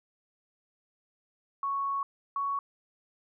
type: tone pair in turn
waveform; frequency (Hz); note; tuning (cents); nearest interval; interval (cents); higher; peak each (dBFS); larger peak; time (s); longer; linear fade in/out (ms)
sine; 1108.7 / 1115.8; C#6 / C#6; 0 / +11; unison; 11; second; -28 / -28; neither; 1.63-2.03 / 2.36-2.59; first; 2
effects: none